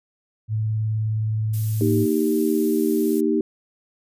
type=tone with vibrato; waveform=sine; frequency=109 Hz; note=A2; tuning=16 cents flat; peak=-20 dBFS; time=0.48-2.07 s; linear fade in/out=50 ms; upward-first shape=triangle; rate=19 Hz; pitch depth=22 cents each way
type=noise; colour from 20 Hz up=violet; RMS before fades=-34 dBFS; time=1.53-3.21 s; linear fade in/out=10 ms
type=chord; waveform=sine; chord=Eb major; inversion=second; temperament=equal; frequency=233.1 / 311.1 / 392 Hz; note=Bb3 / Eb4 / G4; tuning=0 / 0 / 0 cents; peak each=-23 / -21 / -22 dBFS; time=1.81-3.41 s; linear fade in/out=2 ms
effects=resampled to 32000 Hz